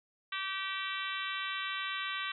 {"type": "harmonic tone", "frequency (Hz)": 386.1, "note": "G4", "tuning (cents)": -26, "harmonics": [3, 4, 5, 6, 7, 8, 9, 10], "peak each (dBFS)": [-40, -41, -42, -43, -43, -44, -45, -45], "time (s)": [0.32, 2.32], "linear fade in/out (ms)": 5, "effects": []}